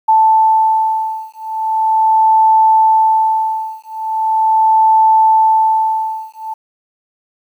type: beating tone pair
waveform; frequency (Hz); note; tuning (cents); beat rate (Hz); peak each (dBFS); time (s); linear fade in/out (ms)
sine; 880 / 880.4; A5 / A5; 0 / +1; 0.4; -12 / -12; 0.08-6.54; 10
effects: 8-bit